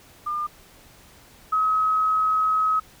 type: tone pair in turn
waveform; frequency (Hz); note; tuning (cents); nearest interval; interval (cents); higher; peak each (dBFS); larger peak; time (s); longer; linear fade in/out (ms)
sine; 1204 / 1275.6; D6 / D#6; +43 / +43; minor second; 100; second; -24 / -18; second; 0.26-0.47 / 1.52-2.8; second; 10
effects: pink hiss -51 dBFS RMS until 3 s